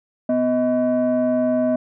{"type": "tone pair together", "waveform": "sine", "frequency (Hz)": [250, 630], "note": ["B3", "D#5"], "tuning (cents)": [21, 21], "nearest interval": "octave + major third", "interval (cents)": 1600, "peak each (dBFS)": -17, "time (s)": [0.29, 1.76], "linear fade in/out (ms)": 5, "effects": ["tanh soft clip ceiling -13 dBFS"]}